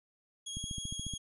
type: tone with vibrato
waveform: 20% pulse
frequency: 3300 Hz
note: G#7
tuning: 12 cents flat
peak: -33 dBFS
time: 0.46-1.18 s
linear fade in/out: 10 ms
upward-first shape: square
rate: 15 Hz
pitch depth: 12 cents each way
type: click train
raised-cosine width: 5 ms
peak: -28 dBFS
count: 9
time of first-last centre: 0.57-1.137 s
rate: 14.1 Hz
effects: resampled to 24000 Hz